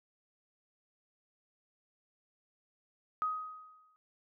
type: tone with exponential decay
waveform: sine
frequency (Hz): 1256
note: D#6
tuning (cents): +16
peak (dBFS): -28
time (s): 3.22-3.96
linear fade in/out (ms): 0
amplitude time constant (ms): 160
effects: none